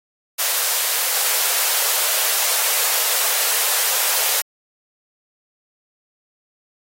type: high-pass noise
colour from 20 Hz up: white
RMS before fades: -19 dBFS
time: 0.38-4.42 s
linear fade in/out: 20 ms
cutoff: 450 Hz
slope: 48 dB/octave
effects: AAC 48 kbps